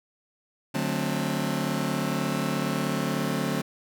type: chord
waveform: sawtooth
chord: D dominant seventh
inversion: none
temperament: just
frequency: 146.83 / 183.54 / 220.2 / 264.3 Hz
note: D3 / F#3 / A3 / C4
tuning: 0 / -14 / +2 / +18 cents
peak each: -27 dBFS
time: 0.74-3.62 s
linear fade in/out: 10 ms
effects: none